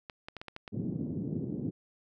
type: clicks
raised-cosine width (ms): 0.3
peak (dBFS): -25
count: 7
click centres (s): 0.098 / 0.285 / 0.367 / 0.415 / 0.483 / 0.564 / 0.678
type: band-pass noise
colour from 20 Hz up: pink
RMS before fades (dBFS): -35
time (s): 0.72-1.71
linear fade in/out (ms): 20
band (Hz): 130 to 320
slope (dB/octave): 24
effects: none